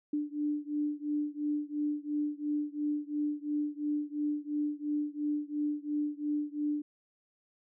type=beating tone pair; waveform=sine; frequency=294.9 / 297.8 Hz; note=D4 / D4; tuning=+7 / +24 cents; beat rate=2.9 Hz; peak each=-33 / -34 dBFS; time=0.13-6.82 s; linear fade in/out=5 ms; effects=none